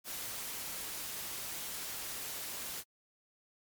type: noise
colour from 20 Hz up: white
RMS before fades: -41 dBFS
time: 0.04-2.84 s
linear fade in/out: 50 ms
effects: MP3 96 kbps